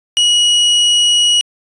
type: tone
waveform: 40% pulse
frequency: 2911 Hz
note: F#7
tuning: 29 cents flat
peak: -8 dBFS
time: 0.17-1.41 s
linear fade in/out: 0 ms
effects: resampled to 22050 Hz